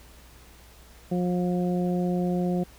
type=harmonic tone; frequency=178.5 Hz; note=F3; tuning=38 cents sharp; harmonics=1 / 2 / 3 / 4; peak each=-24 / -30 / -34 / -36 dBFS; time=1.11-2.64 s; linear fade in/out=10 ms; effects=added 60 Hz sine -51 dBFS peak until 2.78 s + pink hiss -53 dBFS RMS until 2.78 s